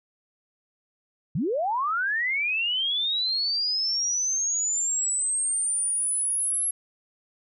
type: linear sweep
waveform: sine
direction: up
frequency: 120.8 to 11175 Hz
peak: -23 dBFS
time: 1.35-6.71 s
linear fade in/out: 5 ms
effects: none